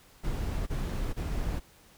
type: noise bursts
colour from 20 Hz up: brown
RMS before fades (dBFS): -31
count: 3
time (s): 0.23-1.6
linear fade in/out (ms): 20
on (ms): 440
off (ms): 25
effects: pink hiss -58 dBFS RMS until 1.97 s